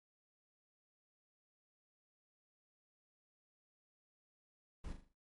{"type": "noise with echo", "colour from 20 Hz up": "brown", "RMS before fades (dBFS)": -44, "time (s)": [4.84, 4.93], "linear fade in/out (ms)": 5, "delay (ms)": 40, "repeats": 5, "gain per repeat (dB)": -7, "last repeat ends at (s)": 5.13, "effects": ["noise-tail reverb RT60 0.2 s tail -21 dB re dry", "MP3 48 kbps"]}